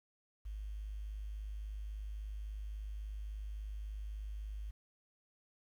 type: tone with quantisation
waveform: sine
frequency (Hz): 51.8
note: G#1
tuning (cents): -4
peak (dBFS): -40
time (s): 0.45-4.71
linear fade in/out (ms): 10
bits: 11
effects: none